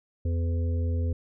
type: harmonic tone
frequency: 84.3 Hz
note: E2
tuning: 39 cents sharp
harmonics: 1 / 3 / 5 / 6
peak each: -24 / -37 / -42 / -41 dBFS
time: 0.25-1.13 s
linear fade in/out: 5 ms
effects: none